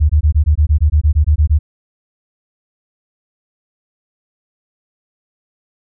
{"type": "tone bursts", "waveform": "sine", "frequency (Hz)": 75.6, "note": "D#2", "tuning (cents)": -49, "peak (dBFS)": -7, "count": 14, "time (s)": [0, 1.59], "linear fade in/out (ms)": 20, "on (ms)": 95, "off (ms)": 20, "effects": []}